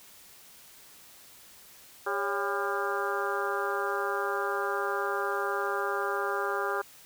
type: harmonic tone with a mistuned harmonic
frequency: 200.4 Hz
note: G3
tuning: 38 cents sharp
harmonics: 2 / 3 / 4 / 5 / 6 / 7 / 8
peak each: -33 / -37 / -36 / -38 / -34 / -35 / -38 dBFS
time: 2.06-6.82 s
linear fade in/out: 10 ms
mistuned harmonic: 3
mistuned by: -120 cents
effects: white hiss -53 dBFS RMS until 7.05 s